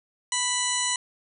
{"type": "harmonic tone with a mistuned harmonic", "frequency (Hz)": 987.8, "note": "B5", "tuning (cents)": 0, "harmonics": [1, 2, 3, 4, 6, 7, 8, 9], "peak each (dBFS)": [-32, -32, -32, -32, -32, -32, -32, -32], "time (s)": [0.32, 0.96], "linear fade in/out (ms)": 2, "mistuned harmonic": 4, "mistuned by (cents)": 33, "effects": []}